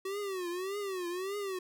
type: tone with vibrato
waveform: square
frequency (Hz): 377.4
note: F#4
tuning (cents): +34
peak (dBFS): -35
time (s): 0.05-1.59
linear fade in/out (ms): 5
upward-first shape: triangle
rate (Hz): 1.7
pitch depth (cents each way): 170
effects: none